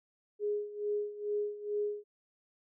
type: tone with tremolo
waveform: sine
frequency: 415.3 Hz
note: G#4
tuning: in tune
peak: -29 dBFS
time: 0.39-2.04 s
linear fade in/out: 50 ms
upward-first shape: sine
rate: 2.3 Hz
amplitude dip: 80%
effects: none